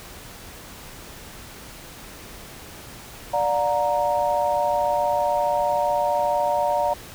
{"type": "chord", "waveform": "sine", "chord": "D augmented", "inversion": "none", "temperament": "equal with one note detuned", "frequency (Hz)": [587.3, 721, 932.3], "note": ["D5", "F#5", "A#5"], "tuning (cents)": [0, -45, 0], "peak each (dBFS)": [-23, -24, -23], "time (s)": [3.33, 6.94], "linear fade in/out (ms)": 10, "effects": ["pink hiss -41 dBFS RMS until 7.14 s"]}